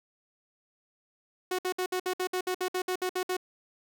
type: tone bursts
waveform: sawtooth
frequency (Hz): 367.2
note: F#4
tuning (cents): -13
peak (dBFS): -24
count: 14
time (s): 1.51-3.368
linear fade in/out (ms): 5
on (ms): 77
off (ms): 60
effects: none